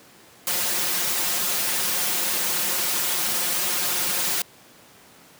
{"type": "noise with comb filter", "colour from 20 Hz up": "white", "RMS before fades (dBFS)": -24, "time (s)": [0.47, 4.42], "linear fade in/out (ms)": 2, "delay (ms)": 5.6, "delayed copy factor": 0.9, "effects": ["pink hiss -50 dBFS RMS until 5.39 s", "high-pass 150 Hz 12 dB/octave"]}